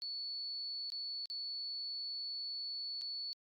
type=tone with dropouts; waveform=sine; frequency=4435 Hz; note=C#8; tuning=in tune; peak=-39 dBFS; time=0.02-3.33 s; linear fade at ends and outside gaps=0 ms; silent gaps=0.902-0.92 / 1.257-1.3 / 3.012-3.018 s; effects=Opus 48 kbps